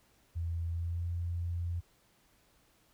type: tone with pitch glide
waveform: sine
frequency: 84 to 86.16 Hz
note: E2 to F2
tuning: +33 to -23 cents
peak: -32 dBFS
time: 0.35-1.81 s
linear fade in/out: 20 ms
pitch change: +44 cents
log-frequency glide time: 0.71-1.06 s
effects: pink hiss -68 dBFS RMS until 2.93 s